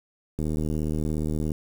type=click train; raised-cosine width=3 ms; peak=-16 dBFS; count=88; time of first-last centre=0.39-1.518 s; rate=77.1 Hz; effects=7-bit